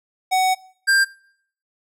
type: tone pair in turn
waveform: square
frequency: 750 / 1589.2 Hz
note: F#5 / G6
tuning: +23 / +23 cents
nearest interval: octave + minor second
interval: 1300 cents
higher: second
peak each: -16 / -14 dBFS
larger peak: second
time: 0.31-0.55 / 0.87-1.05 s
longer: first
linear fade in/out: 20 ms
effects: noise-tail reverb RT60 0.6 s tail -22 dB re dry + low-pass 12000 Hz 12 dB/octave